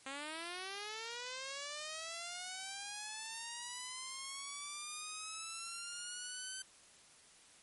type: linear sweep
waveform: 5% pulse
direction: up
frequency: 264.4 to 1543 Hz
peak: -31 dBFS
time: 0.06-6.62 s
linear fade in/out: 2 ms
effects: white hiss -62 dBFS RMS until 7.62 s + MP3 48 kbps